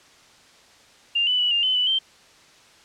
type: tone with pitch steps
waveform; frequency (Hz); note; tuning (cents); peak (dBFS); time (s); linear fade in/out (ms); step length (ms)
sine; 2798 / 2987 / 2947 / 2806 / 3041 / 2977 / 3129; F7 / F#7 / F#7 / F7 / F#7 / F#7 / G7; +3 / +16 / -8 / +8 / +47 / +10 / -4; -18; 1.15-1.99; 10; 120
effects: white hiss -52 dBFS RMS until 2.84 s + low-pass 6000 Hz 12 dB/octave